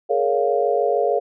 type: chord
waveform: sine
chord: Bb minor seventh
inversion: third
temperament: just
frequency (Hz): 419.5 / 466.2 / 559.4 / 699.2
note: Ab4 / Bb4 / Db5 / F5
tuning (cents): +17 / 0 / +16 / +2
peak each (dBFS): -22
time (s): 0.09-1.2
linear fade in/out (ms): 20
effects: none